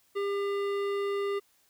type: tone with hard clipping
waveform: sine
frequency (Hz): 400.9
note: G4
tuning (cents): +39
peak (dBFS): -30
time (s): 0.15-1.4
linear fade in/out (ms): 20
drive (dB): 14
effects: white hiss -67 dBFS RMS until 1.69 s